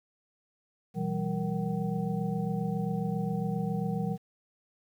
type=tone cluster; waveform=sine; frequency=123.1 / 166.2 / 193.6 / 465.3 / 760 Hz; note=B2 / E3 / G3 / A#4 / F#5; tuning=-5 / +15 / -21 / -3 / +46 cents; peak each=-37 / -32 / -32 / -38 / -40 dBFS; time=0.94-4.18 s; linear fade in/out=50 ms; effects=10-bit